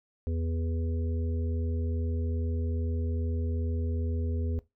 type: harmonic tone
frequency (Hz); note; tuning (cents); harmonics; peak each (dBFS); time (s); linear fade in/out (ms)
82.41; E2; 0; 1 / 3 / 5 / 6; -28 / -38 / -42 / -44; 0.27-4.59; 0
effects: noise-tail reverb RT60 0.2 s tail -18 dB re dry